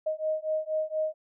sine beating tone pair, 622.3 / 626.5 Hz, D#5 / D#5, 0 / +12 cents, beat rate 4.2 Hz, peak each -30 dBFS, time 0.06-1.14 s, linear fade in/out 10 ms, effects none

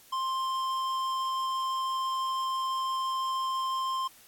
sine tone with tanh clipping, 1051 Hz, C6, 7 cents sharp, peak -30 dBFS, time 0.12-4.08 s, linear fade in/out 10 ms, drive 13 dB, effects white hiss -56 dBFS RMS until 4.27 s + AAC 64 kbps

